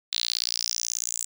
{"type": "tone with high-pass filter sweep", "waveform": "sawtooth", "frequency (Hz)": 58.27, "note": "A#1", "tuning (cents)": 0, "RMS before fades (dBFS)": -29, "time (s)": [0.12, 1.25], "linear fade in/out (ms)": 10, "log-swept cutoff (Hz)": [3800, 7600], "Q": 5.8, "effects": []}